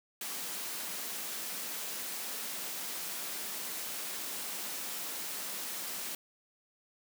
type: high-pass noise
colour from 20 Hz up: white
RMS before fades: -39 dBFS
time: 0.21-6.15 s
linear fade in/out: 2 ms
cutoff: 160 Hz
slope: 96 dB/octave
effects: none